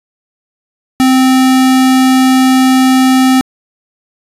square tone, 260 Hz, C4, 11 cents flat, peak -6 dBFS, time 1-3.41 s, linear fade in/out 0 ms, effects resampled to 32000 Hz

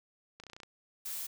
clicks, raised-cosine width 0.2 ms, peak -31 dBFS, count 8, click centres 0.4 / 0.437 / 0.467 / 0.499 / 0.533 / 0.565 / 0.602 / 0.633 s
blue noise, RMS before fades -39 dBFS, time 1.05-1.27 s, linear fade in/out 10 ms
effects none

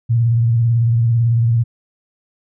sine tone with vibrato, 116.54 Hz, A#2, in tune, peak -11 dBFS, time 0.09-1.64 s, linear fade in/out 20 ms, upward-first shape sine, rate 18 Hz, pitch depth 60 cents each way, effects none

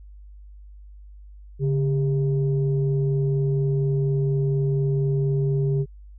sine tone pair together, 141.3 / 399.7 Hz, C#3 / G4, +34 / +34 cents, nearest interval octave + tritone, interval 1800 cents, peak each -19 / -26 dBFS, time 1.59-5.86 s, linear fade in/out 50 ms, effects tanh soft clip ceiling -12 dBFS + added 50 Hz sine -41 dBFS peak until 6.18 s

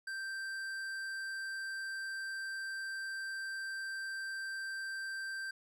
sine tone with tanh clipping, 1568 Hz, G6, in tune, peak -40 dBFS, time 0.07-5.51 s, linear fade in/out 5 ms, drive 13 dB, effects none

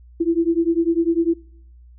sine beating tone pair, 329.5 / 339.5 Hz, E4 / F4, -1 / -49 cents, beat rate 10 Hz, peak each -19 dBFS, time 0.2-1.34 s, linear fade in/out 10 ms, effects noise-tail reverb RT60 0.7 s tail -24 dB re dry + added 60 Hz sine -43 dBFS peak until 1.98 s

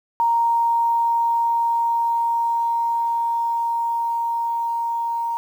sine tone with level ramp, 931 Hz, A#5, 2 cents flat, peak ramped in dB -15 to -21 dBFS, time 0.2-5.37 s, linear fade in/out 0 ms, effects 8-bit

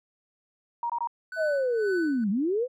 sine tone bursts, 943 Hz, A#5, 20 cents sharp, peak -26 dBFS, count 3, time 0.83-1.073 s, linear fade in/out 2 ms, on 67 ms, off 21 ms
triangle tone with tremolo, 1498 Hz, F#6, 21 cents sharp, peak -29 dBFS, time 1.32-2.24 s, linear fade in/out 2 ms, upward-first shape sine, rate 2 Hz, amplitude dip 85%
sine linear two-way sweep, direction down then up, 659.3 to 187.8 to 525 Hz, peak -23 dBFS, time 1.36-2.68 s, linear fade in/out 50 ms, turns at 2.3 s
effects none

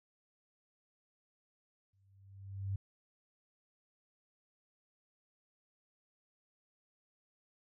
sine tone with exponential growth, 97.7 Hz, G2, 5 cents flat, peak -32 dBFS, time 1.93-2.76 s, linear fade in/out 5 ms, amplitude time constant 180 ms, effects none

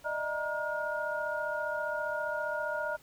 sine tone cluster, 603 / 638 / 941 / 1428 Hz, D5 / D#5 / A#5 / F6, +46 / +43 / +16 / +38 cents, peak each -35 / -39 / -38 / -35 dBFS, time 0.04-2.97 s, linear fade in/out 20 ms, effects pink hiss -59 dBFS RMS until 3.02 s

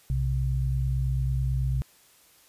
sine tone pair together, 61.74 / 130.82 Hz, B1 / C3, 0 / 0 cents, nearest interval octave + minor second, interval 1300 cents, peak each -26 dBFS, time 0.1-1.82 s, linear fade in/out 0 ms, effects white hiss -58 dBFS RMS until 2.48 s + resampled to 32000 Hz

